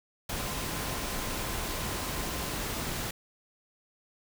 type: tone in noise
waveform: sine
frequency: 1035 Hz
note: C6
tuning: 19 cents flat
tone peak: -45 dBFS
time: 0.39-2.53 s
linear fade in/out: 5 ms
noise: pink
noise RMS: -34 dBFS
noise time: 0.29-3.11 s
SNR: -14 dB
effects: none